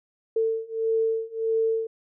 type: beating tone pair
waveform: sine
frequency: 447.4 / 449 Hz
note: A4 / A4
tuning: +29 / +35 cents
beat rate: 1.6 Hz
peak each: -26 / -25 dBFS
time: 0.36-1.87 s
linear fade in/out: 5 ms
effects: none

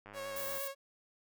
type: click train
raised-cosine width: 0.5 ms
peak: -35 dBFS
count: 54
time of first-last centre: 0.06-0.58 s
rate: 102 Hz
type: tone with vibrato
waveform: sawtooth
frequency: 551 Hz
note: C#5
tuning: 11 cents flat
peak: -36 dBFS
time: 0.13-0.75 s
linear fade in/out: 50 ms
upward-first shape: sine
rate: 8.4 Hz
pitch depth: 19 cents each way
type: noise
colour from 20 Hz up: violet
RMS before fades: -41 dBFS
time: 0.36-0.68 s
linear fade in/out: 5 ms
effects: none

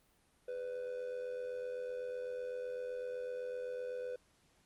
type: tone with amplitude modulation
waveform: triangle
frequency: 498.4 Hz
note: B4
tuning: 16 cents sharp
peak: -34 dBFS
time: 0.48-4.16 s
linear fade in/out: 5 ms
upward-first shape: sine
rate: 87.9 Hz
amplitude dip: 60%
effects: pink hiss -71 dBFS RMS until 4.65 s + Opus 32 kbps

